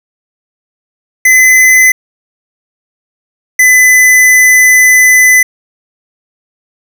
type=tone pair in turn; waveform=square; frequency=2027 / 2010 Hz; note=B6 / B6; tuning=+45 / +30 cents; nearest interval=unison; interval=15 cents; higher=first; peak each=-3 dBFS; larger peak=neither; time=1.25-1.92 / 3.59-5.43 s; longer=second; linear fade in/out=5 ms; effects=none